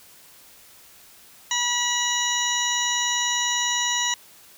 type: harmonic tone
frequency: 970 Hz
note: B5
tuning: 31 cents flat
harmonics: 1 / 2 / 3 / 4 / 6 / 7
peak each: -29 / -28 / -28 / -28 / -28 / -29 dBFS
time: 1.51-4.14 s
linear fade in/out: 2 ms
effects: white hiss -50 dBFS RMS until 4.57 s